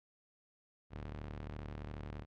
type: ring-modulated tone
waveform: sawtooth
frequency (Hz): 74.5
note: D2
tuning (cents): +25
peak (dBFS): -36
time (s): 0.9-2.26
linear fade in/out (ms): 50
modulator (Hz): 21.4
effects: low-pass 3000 Hz 12 dB/octave